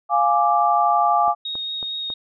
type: chord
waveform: sine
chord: D diminished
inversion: first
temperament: equal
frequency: 698.5 / 830.6 / 1174.7 Hz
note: F5 / Ab5 / D6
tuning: 0 / 0 / 0 cents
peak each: -19 dBFS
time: 0.09-1.35 s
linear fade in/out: 50 ms
type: click train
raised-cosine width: 1 ms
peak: -23 dBFS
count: 4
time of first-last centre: 1.28-2.102 s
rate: 3.65 Hz
type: tone with vibrato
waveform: sine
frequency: 3738 Hz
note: A#7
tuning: 4 cents sharp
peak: -25 dBFS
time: 1.45-2.14 s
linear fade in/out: 5 ms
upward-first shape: sine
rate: 4.4 Hz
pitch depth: 9 cents each way
effects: none